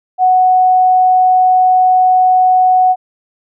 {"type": "tone", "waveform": "sine", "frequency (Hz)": 740, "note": "F#5", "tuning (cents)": 0, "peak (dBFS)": -6, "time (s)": [0.18, 2.96], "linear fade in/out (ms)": 50, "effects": []}